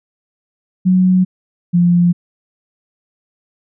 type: tone pair in turn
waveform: sine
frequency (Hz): 184.5 / 174.54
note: F#3 / F3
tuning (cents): -5 / -1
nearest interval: minor second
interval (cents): 96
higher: first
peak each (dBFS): -8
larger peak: neither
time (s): 0.85-1.25 / 1.73-2.13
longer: neither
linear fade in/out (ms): 20
effects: none